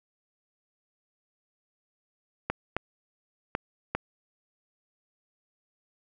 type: clicks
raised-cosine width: 0.5 ms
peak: -12 dBFS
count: 4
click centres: 2.5 / 2.766 / 3.551 / 3.95 s
effects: none